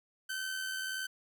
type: tone with amplitude modulation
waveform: sawtooth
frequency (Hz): 1536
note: G6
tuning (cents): -36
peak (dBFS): -30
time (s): 0.29-1.07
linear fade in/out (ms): 10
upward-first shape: sine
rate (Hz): 81.4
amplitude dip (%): 40
effects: none